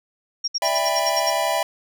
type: tone bursts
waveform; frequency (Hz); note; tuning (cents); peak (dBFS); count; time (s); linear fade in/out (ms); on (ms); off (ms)
sine; 5580; F8; -2; -20; 9; 0.44-1.304; 10; 40; 63
type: chord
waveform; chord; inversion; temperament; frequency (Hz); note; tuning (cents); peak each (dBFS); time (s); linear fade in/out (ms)
square; E minor seventh; third; equal with one note detuned; 587.3 / 659.3 / 797.7 / 987.8; D5 / E5 / G5 / B5; 0 / 0 / +30 / 0; -28 / -24 / -26 / -27; 0.62-1.63; 2
effects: none